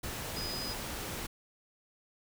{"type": "tone in noise", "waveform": "sine", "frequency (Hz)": 4978, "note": "D#8", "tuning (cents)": 0, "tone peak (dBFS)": -38, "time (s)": [0.36, 0.74], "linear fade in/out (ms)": 10, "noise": "pink", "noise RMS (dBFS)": -39, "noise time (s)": [0.03, 1.27], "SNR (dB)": -2, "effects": []}